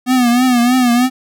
square tone with vibrato, 246.9 Hz, B3, in tune, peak -10 dBFS, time 0.06-1.1 s, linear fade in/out 50 ms, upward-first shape triangle, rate 3.2 Hz, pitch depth 90 cents each way, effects none

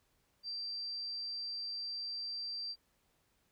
sine tone, 4699 Hz, D8, in tune, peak -38 dBFS, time 0.43-2.76 s, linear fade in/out 50 ms, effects pink hiss -75 dBFS RMS until 3.51 s

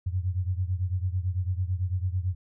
sine beating tone pair, 89 / 98 Hz, F2 / G2, +33 / 0 cents, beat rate 9 Hz, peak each -27 / -30 dBFS, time 0.06-2.35 s, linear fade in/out 10 ms, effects none

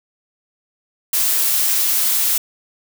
blue noise, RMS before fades -17 dBFS, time 1.13-2.38 s, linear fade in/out 5 ms, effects none

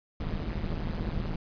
brown noise with amplitude modulation, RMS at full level -28 dBFS, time 0.2-1.36 s, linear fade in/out 5 ms, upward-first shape sine, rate 161 Hz, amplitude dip 95%, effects resampled to 11025 Hz

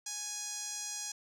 sawtooth tone with band-pass filter, 830.6 Hz, G#5, in tune, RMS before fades -40 dBFS, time 0.06-1.12 s, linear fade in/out 5 ms, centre 6500 Hz, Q 3.7, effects none

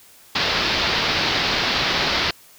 white low-pass noise, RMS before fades -21 dBFS, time 0.35-2.31 s, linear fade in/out 5 ms, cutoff 4900 Hz, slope 48 dB/octave, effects white hiss -49 dBFS RMS until 2.58 s

